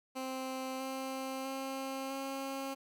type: tone with pitch steps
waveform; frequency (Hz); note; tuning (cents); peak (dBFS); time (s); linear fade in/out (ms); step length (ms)
15% pulse; 261.6 / 264.6 / 267.7 / 270.8; C4 / C4 / C4 / C#4; 0 / +20 / +40 / -40; -31; 0.15-2.75; 20; 650
effects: none